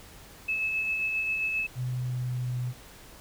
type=tone with tremolo; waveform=sine; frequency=2600 Hz; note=E7; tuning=24 cents flat; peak=-25 dBFS; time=0.48-1.67 s; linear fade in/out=10 ms; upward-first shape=sine; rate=7.5 Hz; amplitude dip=30%
type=tone with pitch glide; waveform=sine; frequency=126 to 124.34 Hz; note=B2 to B2; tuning=+35 to +12 cents; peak=-28 dBFS; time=1.75-2.74 s; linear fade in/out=50 ms; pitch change=-23 cents; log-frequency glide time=1.92-2.61 s
effects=added 50 Hz sine -57 dBFS peak until 3.2 s + pink hiss -50 dBFS RMS until 3.2 s